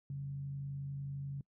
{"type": "tone with frequency modulation", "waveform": "sine", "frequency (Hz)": 139.3, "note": "C#3", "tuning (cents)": 9, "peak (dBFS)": -38, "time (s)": [0.1, 1.41], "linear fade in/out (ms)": 2, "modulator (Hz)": 51.3, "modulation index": 0.25, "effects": ["noise-tail reverb RT60 0.1 s tail -24 dB re dry"]}